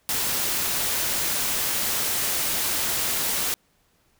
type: noise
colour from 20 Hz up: white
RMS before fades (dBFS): -25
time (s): 0.09-3.54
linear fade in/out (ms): 0
effects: pink hiss -65 dBFS RMS until 4.19 s